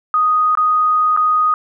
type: tone with dropouts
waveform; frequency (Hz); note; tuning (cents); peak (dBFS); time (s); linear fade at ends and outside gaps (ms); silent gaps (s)
sine; 1244.5; D#6; 0; -11; 0.14-1.54; 1; 0.552-0.573 / 1.165-1.173
effects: none